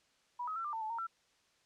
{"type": "tone with pitch steps", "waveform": "sine", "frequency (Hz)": [974, 1270, 1346, 1190, 896, 869, 922, 1348], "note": ["B5", "D#6", "E6", "D6", "A5", "A5", "A#5", "E6"], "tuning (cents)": [-24, 35, 36, 22, 31, -22, -19, 38], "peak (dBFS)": -36, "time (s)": [0.39, 1.07], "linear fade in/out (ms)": 10, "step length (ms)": 85, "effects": ["white hiss -71 dBFS RMS until 1.65 s", "low-pass 6000 Hz 12 dB/octave"]}